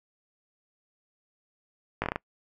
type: slowing click train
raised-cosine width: 0.5 ms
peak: -13 dBFS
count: 6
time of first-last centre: 2.02-2.159 s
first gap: 18 ms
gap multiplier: 1.22
effects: noise-tail reverb RT60 0.1 s tail -25 dB re dry